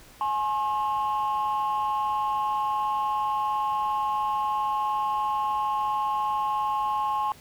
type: ring-modulated tone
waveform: triangle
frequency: 116.54 Hz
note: A#2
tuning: in tune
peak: -17 dBFS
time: 0.21-7.32 s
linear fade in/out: 0 ms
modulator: 959 Hz
effects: tanh soft clip ceiling -19 dBFS + pink hiss -51 dBFS RMS until 7.4 s